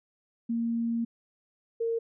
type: tone pair in turn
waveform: sine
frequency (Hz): 231.8 / 459.1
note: A#3 / A#4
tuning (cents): -10 / -26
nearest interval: octave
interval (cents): 1184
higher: second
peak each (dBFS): -26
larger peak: neither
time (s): 0.49-1.05 / 1.8-1.99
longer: first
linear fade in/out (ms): 10
effects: none